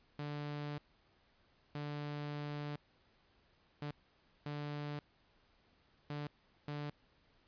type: tone bursts at uneven times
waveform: sawtooth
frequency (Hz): 146.83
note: D3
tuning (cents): 0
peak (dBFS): -36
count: 6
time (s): 0.19-0.78 / 1.75-2.76 / 3.82-3.91 / 4.46-4.99 / 6.1-6.27 / 6.68-6.9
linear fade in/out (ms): 2
effects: pink hiss -71 dBFS RMS until 7.47 s + resampled to 11025 Hz